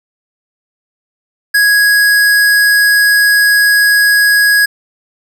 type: tone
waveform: square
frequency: 1661.2 Hz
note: G#6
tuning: in tune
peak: -7 dBFS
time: 1.54-4.66 s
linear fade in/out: 10 ms
effects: none